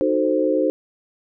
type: chord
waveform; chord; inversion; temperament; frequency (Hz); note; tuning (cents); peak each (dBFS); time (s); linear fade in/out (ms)
sine; D# diminished seventh; none; equal with one note detuned; 307.6 / 370 / 440 / 523.3; D#4 / F#4 / A4 / C5; -20 / 0 / 0 / 0; -21 / -24 / -24 / -20; 0.01-0.7; 0
effects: none